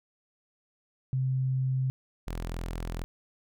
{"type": "tone pair in turn", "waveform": ["sine", "sawtooth"], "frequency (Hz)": [130.81, 42.17], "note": ["C3", "E1"], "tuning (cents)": [0, 40], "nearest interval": "octave + minor sixth", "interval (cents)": 1960, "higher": "first", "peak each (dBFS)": [-25, -29], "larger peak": "first", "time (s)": [[1.13, 1.9], [2.27, 3.04]], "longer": "neither", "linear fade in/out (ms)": 0, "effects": []}